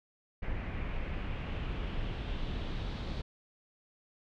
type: noise with low-pass filter sweep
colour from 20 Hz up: brown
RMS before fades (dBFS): -36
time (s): 0.42-3.22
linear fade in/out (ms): 10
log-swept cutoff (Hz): 2200 to 4000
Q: 2.7
effects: none